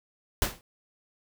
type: noise with exponential decay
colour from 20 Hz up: pink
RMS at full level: -22 dBFS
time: 0.42-0.61 s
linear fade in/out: 1 ms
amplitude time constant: 41 ms
effects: none